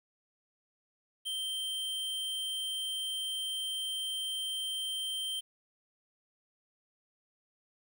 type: tone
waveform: square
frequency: 3136 Hz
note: G7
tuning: in tune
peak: -34 dBFS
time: 1.25-5.41 s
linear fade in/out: 20 ms
effects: 10-bit